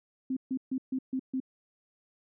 sine tone bursts, 261.3 Hz, C4, 2 cents flat, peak -28 dBFS, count 6, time 0.3-1.402 s, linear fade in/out 5 ms, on 67 ms, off 140 ms, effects none

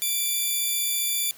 5% pulse tone pair together, 2349 / 3496 Hz, D7 / A7, 0 / -12 cents, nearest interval perfect fifth, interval 688 cents, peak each -19 / -17 dBFS, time 0.02-1.31 s, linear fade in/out 0 ms, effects white hiss -49 dBFS RMS until 1.37 s

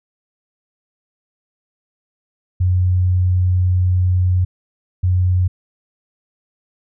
sine tone bursts at uneven times, 91 Hz, F#2, 28 cents flat, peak -12 dBFS, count 2, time 2.6-4.45 / 5.03-5.48 s, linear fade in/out 10 ms, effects none

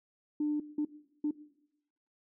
sine tone bursts at uneven times, 298.5 Hz, D4, 28 cents sharp, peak -27 dBFS, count 3, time 0.4-0.6 / 0.78-0.85 / 1.24-1.31 s, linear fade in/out 5 ms, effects noise-tail reverb RT60 0.9 s tail -19 dB re dry + tanh soft clip ceiling -23 dBFS

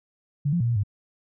sine tone with pitch steps, 143.6 / 173.1 / 117.8 / 118.6 / 101.7 Hz, D3 / F3 / A#2 / A#2 / G#2, -39 / -15 / +19 / +30 / -36 cents, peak -20 dBFS, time 0.45-0.835 s, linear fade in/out 10 ms, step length 77 ms, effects none

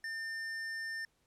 triangle tone with hard clipping, 1800 Hz, A6, 39 cents sharp, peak -39 dBFS, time 0.04-1.05 s, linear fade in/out 2 ms, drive 13 dB, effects pink hiss -75 dBFS RMS until 1.26 s + low-pass 12000 Hz 12 dB/octave

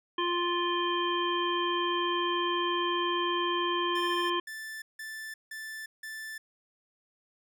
harmonic tone, 349.2 Hz, F4, in tune, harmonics 1 / 3 / 5 / 7 / 9, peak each -31 / -30 / -37 / -43 / -34 dBFS, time 0.18-4.4 s, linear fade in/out 5 ms
45% pulse tone bursts, 1760 Hz, A6, in tune, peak -38 dBFS, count 5, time 3.95-6.38 s, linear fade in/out 5 ms, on 350 ms, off 170 ms
effects none

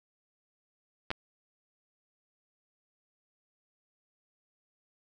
clicks, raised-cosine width 0.3 ms, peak -16 dBFS, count 2, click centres 1.105 / 1.114 s, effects none

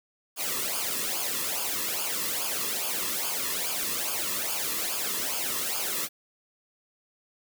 white noise with flanger, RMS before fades -30 dBFS, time 0.36-6.09 s, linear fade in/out 50 ms, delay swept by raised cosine 0.51 to 1.35 ms, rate 2.4 Hz, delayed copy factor -0.75, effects none

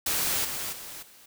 white noise with level steps, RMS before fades -27 / -33 / -41 / -53 dBFS, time 0.06-1.26 s, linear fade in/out 5 ms, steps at 0.44 / 0.72 / 1.02 s, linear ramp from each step 10 ms, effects none

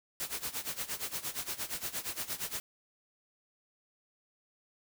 white noise with tremolo, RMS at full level -35 dBFS, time 0.2-2.6 s, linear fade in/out 0 ms, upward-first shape sine, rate 8.6 Hz, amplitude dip 85%, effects none

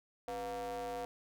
square ring-modulated tone, 110 Hz, A2, in tune, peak -36 dBFS, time 0.28-1.05 s, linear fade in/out 0 ms, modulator 602 Hz, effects none

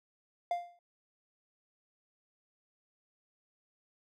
triangle tone with exponential decay, 698.5 Hz, F5, in tune, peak -25 dBFS, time 0.51-0.79 s, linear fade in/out 2 ms, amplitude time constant 60 ms, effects none

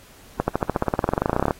accelerating click train, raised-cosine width 1 ms, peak -5 dBFS, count 24, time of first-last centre 0.4-1.508 s, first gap 80 ms, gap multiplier 0.95, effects pink hiss -49 dBFS RMS until 1.59 s + AAC 48 kbps

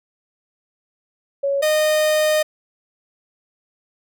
sine / 45% pulse tone pair in turn, 557 / 615.1 Hz, C#5 / D#5, +8 / -20 cents, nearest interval major second, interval 172 cents, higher second, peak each -17 / -15 dBFS, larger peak second, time 1.43-1.62 / 1.62-2.43 s, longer second, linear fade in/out 10 ms, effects none

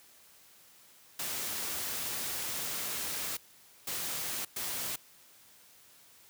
white noise bursts at uneven times, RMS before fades -36 dBFS, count 3, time 1.19-3.37 / 3.87-4.45 / 4.56-4.96 s, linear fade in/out 5 ms, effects white hiss -59 dBFS RMS until 6.29 s + high-pass 60 Hz 12 dB/octave

